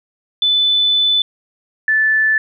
sine tone pair in turn, 3501 / 1750.5 Hz, A7 / A6, -9 / -9 cents, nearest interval octave, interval 1200 cents, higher first, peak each -11 dBFS, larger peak neither, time 0.42-1.22 / 1.88-2.38 s, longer first, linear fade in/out 2 ms, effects none

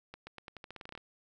accelerating click train, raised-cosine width 0.3 ms, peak -29 dBFS, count 14, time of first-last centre 0.14-0.976 s, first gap 130 ms, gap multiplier 0.87, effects none

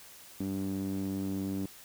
sawtooth tone with band-pass filter, 96.9 Hz, G2, 20 cents flat, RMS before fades -34 dBFS, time 0.4-1.66 s, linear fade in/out 5 ms, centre 250 Hz, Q 4.7, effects white hiss -52 dBFS RMS until 1.84 s

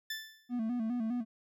20% pulse tone with exponential decay, 1760 Hz, A6, in tune, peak -29 dBFS, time 0.1-0.53 s, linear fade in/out 5 ms, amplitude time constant 92 ms
triangle tone with vibrato, 233.1 Hz, A#3, in tune, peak -29 dBFS, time 0.49-1.25 s, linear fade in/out 50 ms, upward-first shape square, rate 4.9 Hz, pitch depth 84 cents each way
effects none

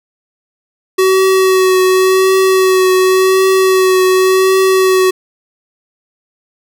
square tone with vibrato, 376.3 Hz, F#4, 29 cents sharp, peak -8 dBFS, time 0.98-5.11 s, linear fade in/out 10 ms, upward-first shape triangle, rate 0.9 Hz, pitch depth 21 cents each way, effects none

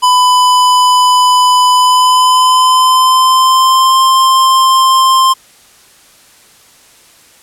square tone with pitch glide, 1000 to 1050.9 Hz, B5 to C6, +21 to +7 cents, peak -6 dBFS, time 0.02-5.34 s, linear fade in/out 20 ms, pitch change +86 cents, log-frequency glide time 1.71-4.02 s, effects white hiss -43 dBFS RMS until 7.42 s + low-pass 11000 Hz 12 dB/octave

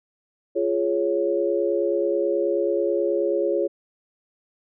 sine chord, Db major, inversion first, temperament just, 346.5 / 415.8 / 554.4 Hz, F4 / Ab4 / Db5, -14 / +2 / 0 cents, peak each -24 dBFS, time 0.55-3.68 s, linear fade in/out 20 ms, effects none

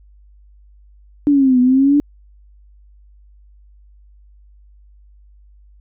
sine exponential two-way sweep, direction down then up, 294.1 to 246.9 to 294.1 Hz, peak -9 dBFS, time 1.27-2 s, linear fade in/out 0 ms, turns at 1.6 s, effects added 50 Hz sine -44 dBFS peak until 5.8 s

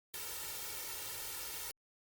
white noise with comb filter, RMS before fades -43 dBFS, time 0.14-1.71 s, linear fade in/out 0 ms, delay 2.2 ms, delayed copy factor +1, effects Opus 48 kbps

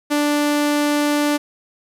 sawtooth tone, 293.7 Hz, D4, in tune, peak -12 dBFS, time 0.1-1.38 s, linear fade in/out 20 ms, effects resampled to 32000 Hz + 8-bit

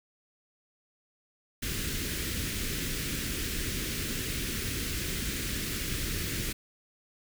pink band-stop noise, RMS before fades -33 dBFS, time 1.62-6.53 s, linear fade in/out 10 ms, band 410 to 1600 Hz, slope 24 dB/octave, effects none

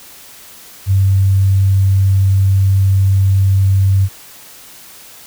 sine tone, 96.8 Hz, G2, 21 cents flat, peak -8 dBFS, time 0.86-4.09 s, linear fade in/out 50 ms, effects white hiss -38 dBFS RMS until 5.26 s

